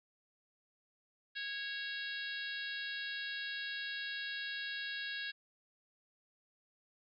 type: harmonic tone with a mistuned harmonic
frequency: 550 Hz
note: C#5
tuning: 14 cents flat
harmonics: 3 / 4 / 5 / 6 / 7 / 8 / 9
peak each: -41 / -53 / -47 / -48 / -46 / -51 / -53 dBFS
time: 1.35-5.32 s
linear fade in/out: 20 ms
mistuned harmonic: 4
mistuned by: +18 cents
effects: none